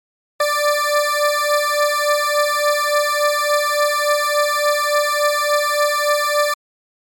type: beating tone pair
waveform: 20% pulse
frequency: 587.3 / 590.8 Hz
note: D5 / D5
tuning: 0 / +10 cents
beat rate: 3.5 Hz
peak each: -13 dBFS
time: 0.4-6.54 s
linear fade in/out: 5 ms
effects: MP3 64 kbps